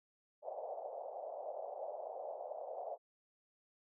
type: band-pass noise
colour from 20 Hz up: pink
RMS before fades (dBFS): -45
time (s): 0.42-2.98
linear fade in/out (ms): 50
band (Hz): 540 to 740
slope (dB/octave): 48
effects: none